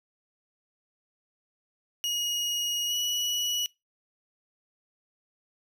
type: tone with pitch glide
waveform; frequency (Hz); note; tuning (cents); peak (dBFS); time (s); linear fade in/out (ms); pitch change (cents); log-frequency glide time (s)
30% pulse; 2884 to 2931; F#7 to F#7; -45 to -17; -24; 2.04-3.66; 0; +28; 2.88-2.93
effects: noise-tail reverb RT60 0.2 s tail -22 dB re dry